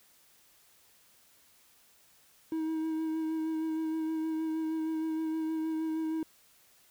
triangle tone with vibrato, 318.4 Hz, D#4, 40 cents sharp, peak -28 dBFS, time 2.52-6.23 s, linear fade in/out 2 ms, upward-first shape sine, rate 6.4 Hz, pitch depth 18 cents each way, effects white hiss -63 dBFS RMS until 6.9 s

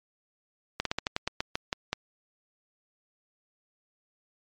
slowing click train, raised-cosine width 0.2 ms, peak -10 dBFS, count 11, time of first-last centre 0.8-1.93 s, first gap 53 ms, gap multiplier 1.16, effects low-pass 6000 Hz 12 dB/octave + MP3 64 kbps

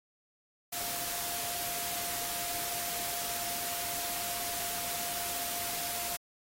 sine tone in noise, 698.5 Hz, F5, in tune, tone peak -43 dBFS, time 0.72-6.17 s, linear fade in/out 10 ms, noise white, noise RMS -36 dBFS, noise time 0.72-6.17 s, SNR -10 dB, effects AAC 48 kbps

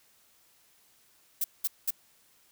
violet noise bursts, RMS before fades -28 dBFS, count 3, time 1.41-1.906 s, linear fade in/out 5 ms, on 32 ms, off 200 ms, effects white hiss -64 dBFS RMS until 2.51 s

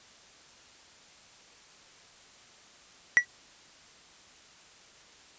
triangle tone with exponential decay, 1943 Hz, B6, 29 cents flat, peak -10 dBFS, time 3.17-3.25 s, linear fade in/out 0 ms, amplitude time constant 17 ms, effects white hiss -55 dBFS RMS until 5.38 s + resampled to 16000 Hz

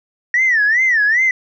sine tone with vibrato, 1864.7 Hz, A#6, in tune, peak -10 dBFS, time 0.34-1.31 s, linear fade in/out 2 ms, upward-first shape sine, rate 2.5 Hz, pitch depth 200 cents each way, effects tanh soft clip ceiling -7 dBFS

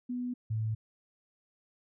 sine tone pair in turn, 246.9 / 109.98 Hz, B3 / A2, 0 / 0 cents, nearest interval octave + major second, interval 1400 cents, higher first, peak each -32 / -29 dBFS, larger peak second, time 0.09-0.34 / 0.5-0.75 s, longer neither, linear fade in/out 10 ms, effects none

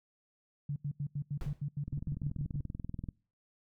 sine tone bursts, 143.8 Hz, D3, 36 cents flat, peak -32 dBFS, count 13, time 0.69-2.609 s, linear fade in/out 5 ms, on 71 ms, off 83 ms
brown noise with exponential decay, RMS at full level -34 dBFS, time 1.41-1.67 s, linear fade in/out 1 ms, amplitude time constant 55 ms
click train, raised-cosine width 5 ms, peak -27 dBFS, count 26, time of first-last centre 1.88-3.088 s, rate 20.7 Hz
effects noise-tail reverb RT60 0.4 s tail -25 dB re dry

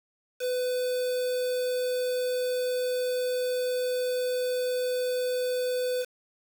triangle tone with quantisation, 501 Hz, B4, 25 cents sharp, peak -24 dBFS, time 0.39-6.06 s, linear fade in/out 50 ms, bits 6, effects none

